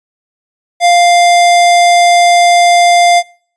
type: tone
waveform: square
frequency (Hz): 698.5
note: F5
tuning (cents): 0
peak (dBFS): -5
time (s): 0.8-3.23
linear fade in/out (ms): 50
effects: noise-tail reverb RT60 0.5 s tail -24 dB re dry + resampled to 22050 Hz